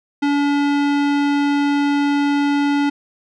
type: tone with low-pass filter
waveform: square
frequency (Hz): 286.1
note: D4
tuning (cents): -45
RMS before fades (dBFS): -17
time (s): 0.22-2.9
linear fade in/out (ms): 10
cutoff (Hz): 3600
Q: 0.74
effects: none